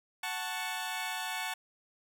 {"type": "chord", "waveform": "15% pulse", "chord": "F# minor", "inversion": "none", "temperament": "equal", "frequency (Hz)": [740, 880, 1108.7], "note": ["F#5", "A5", "C#6"], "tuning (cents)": [0, 0, 0], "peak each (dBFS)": [-32, -31, -36], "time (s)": [0.23, 1.54], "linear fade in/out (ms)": 5, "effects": []}